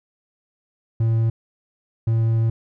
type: tone bursts at uneven times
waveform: triangle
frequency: 113.3 Hz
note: A#2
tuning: 49 cents flat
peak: -14 dBFS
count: 2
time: 1-1.3 / 2.07-2.5 s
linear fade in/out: 5 ms
effects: none